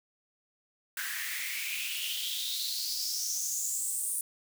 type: noise with high-pass filter sweep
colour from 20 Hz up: white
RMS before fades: -34 dBFS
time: 0.97-4.21 s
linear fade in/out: 2 ms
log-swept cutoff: 1600 to 9600 Hz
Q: 6.2
effects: none